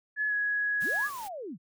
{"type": "tone with pitch glide", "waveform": "sine", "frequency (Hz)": [1706, 1671.9], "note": ["G#6", "G#6"], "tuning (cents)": [46, 11], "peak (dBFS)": -26, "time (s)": [0.16, 1.1], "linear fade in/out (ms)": 50, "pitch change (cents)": -35, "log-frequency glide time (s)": [0.28, 0.33]}
{"type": "noise", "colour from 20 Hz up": "white", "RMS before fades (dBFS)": -46, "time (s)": [0.8, 1.29], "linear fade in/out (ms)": 20}
{"type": "linear two-way sweep", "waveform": "sine", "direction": "up then down", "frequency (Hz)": [70.7, 1229, 134], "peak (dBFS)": -36, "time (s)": [0.81, 1.58], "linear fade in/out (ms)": 50, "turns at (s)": 1.07}
{"effects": []}